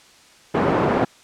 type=band-pass noise; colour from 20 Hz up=pink; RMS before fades=-19 dBFS; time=0.54-1.05 s; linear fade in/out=10 ms; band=200 to 980 Hz; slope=12 dB/octave; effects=white hiss -50 dBFS RMS until 1.23 s + low-pass 7000 Hz 12 dB/octave